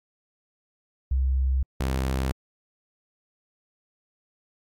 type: tone pair in turn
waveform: sine / sawtooth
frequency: 65.7 / 65.7 Hz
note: C2 / C2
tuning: +8 / +8 cents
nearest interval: unison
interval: 0 cents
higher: neither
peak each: -20 dBFS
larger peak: neither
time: 1.11-1.63 / 1.8-2.32 s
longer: neither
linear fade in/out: 5 ms
effects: AAC 64 kbps